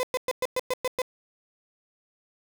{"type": "tone bursts", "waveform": "35% pulse", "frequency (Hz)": 508, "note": "B4", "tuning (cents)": 49, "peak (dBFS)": -22, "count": 8, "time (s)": [0, 1.018], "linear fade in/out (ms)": 0, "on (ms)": 31, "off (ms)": 110, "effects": []}